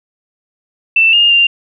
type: tone with pitch steps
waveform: sine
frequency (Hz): 2667 / 2829 / 2788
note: E7 / F7 / F7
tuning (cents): +20 / +22 / -4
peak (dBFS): -6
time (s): 0.96-1.47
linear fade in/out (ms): 5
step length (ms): 170
effects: none